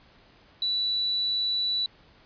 sine tone, 3951 Hz, B7, in tune, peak -24 dBFS, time 0.62-1.86 s, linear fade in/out 2 ms, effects pink hiss -57 dBFS RMS until 2.25 s + resampled to 11025 Hz

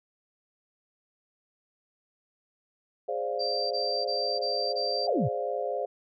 sine chord, D half-diminished seventh, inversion second, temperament equal, 415.3 / 523.3 / 587.3 / 698.5 Hz, Ab4 / C5 / D5 / F5, 0 / 0 / 0 / 0 cents, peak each -35 / -32 / -34 / -34 dBFS, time 3.08-5.86 s, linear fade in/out 10 ms
sine tone bursts, 4699 Hz, D8, in tune, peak -30 dBFS, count 5, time 3.39-5.074 s, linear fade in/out 20 ms, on 320 ms, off 21 ms
sine exponential sweep, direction down, 830.6 to 98 Hz, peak -24 dBFS, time 5.07-5.29 s, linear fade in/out 20 ms
effects none

